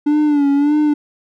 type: tone with vibrato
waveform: triangle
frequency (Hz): 290.8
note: D4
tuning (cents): -17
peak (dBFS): -9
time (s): 0.06-0.94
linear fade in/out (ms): 10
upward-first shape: sine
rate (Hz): 1.7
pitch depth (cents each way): 65
effects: none